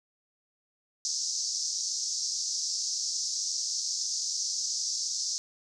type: band-pass noise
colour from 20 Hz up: white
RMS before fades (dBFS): -32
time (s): 1.05-5.38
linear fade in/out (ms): 0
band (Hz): 4900 to 6400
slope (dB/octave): 48
effects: none